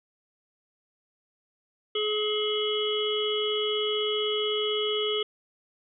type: harmonic tone with a mistuned harmonic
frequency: 424.5 Hz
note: G#4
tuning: 38 cents sharp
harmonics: 1 / 3 / 5 / 7 / 8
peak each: -27 / -37 / -39 / -31 / -32 dBFS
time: 1.95-5.23 s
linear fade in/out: 5 ms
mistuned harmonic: 8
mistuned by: -43 cents
effects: none